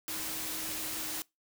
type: tone in noise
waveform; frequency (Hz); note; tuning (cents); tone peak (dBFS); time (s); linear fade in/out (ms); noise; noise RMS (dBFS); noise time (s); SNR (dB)
sine; 315; D#4; +21; -47; 0.08-1.22; 0; white; -37; 0.08-1.22; -13
effects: noise-tail reverb RT60 0.2 s tail -23 dB re dry

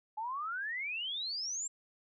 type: exponential sweep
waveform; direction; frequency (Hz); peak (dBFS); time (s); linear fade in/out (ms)
sine; up; 840 to 7580; -35; 0.17-1.68; 10
effects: none

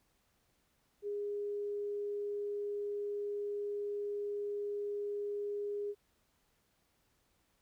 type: tone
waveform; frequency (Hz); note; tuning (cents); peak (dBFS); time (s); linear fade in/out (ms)
sine; 410; G#4; -22; -35; 1.02-5.95; 50
effects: pink hiss -75 dBFS RMS until 7.61 s

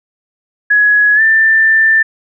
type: tone with pitch glide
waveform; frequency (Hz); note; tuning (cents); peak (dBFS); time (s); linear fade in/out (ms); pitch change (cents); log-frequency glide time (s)
sine; 1679 to 1778.8; G#6 to A6; +18 to +18; -6; 0.7-2.03; 10; +100; 1.15-1.21
effects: none

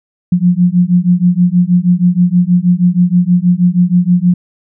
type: beating tone pair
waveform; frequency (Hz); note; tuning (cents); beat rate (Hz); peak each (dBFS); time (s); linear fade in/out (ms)
sine; 174.61 / 180.91; F3 / F#3; 0 / -39; 6.3; -10; 0.32-4.34; 5
effects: none

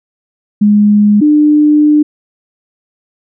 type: tone pair in turn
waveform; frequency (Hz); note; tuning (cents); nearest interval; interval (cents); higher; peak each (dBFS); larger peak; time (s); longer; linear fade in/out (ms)
sine; 207.7 / 299.4; G#3 / D4; 0 / +33; tritone; 633; second; -4; neither; 0.61-1.21 / 1.21-2.03; second; 10
effects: none

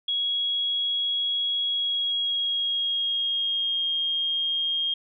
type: tone with pitch glide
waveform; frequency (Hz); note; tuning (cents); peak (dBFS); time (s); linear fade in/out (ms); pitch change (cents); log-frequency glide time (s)
sine; 3322 to 3233; G#7 to G#7; 0 to -47; -23; 0.08-4.94; 5; -47; 1.64-3.87
effects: none

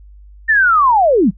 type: linear sweep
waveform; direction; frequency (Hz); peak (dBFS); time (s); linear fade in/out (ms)
sine; down; 1826 to 155.56; -8; 0.48-1.31; 20
effects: noise-tail reverb RT60 0.1 s tail -24 dB re dry + added 50 Hz sine -37 dBFS peak until 1.37 s

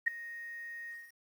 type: tone with ADSR envelope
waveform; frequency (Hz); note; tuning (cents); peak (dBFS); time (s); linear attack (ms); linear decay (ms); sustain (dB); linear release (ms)
sine; 1864.7; A#6; 0; -22; 0.06-1.13; 17; 6; -19; 220
effects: 10-bit

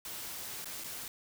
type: noise with dropouts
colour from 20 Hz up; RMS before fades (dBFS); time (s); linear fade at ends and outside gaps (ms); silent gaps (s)
white; -42; 0.05-1.08; 2; 0.645-0.656 / 0.838-0.842
effects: none

